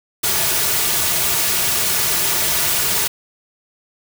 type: noise with comb filter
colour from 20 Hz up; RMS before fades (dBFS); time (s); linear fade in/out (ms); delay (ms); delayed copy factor
white; -18; 0.23-3.08; 10; 3.8; -0.6
effects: none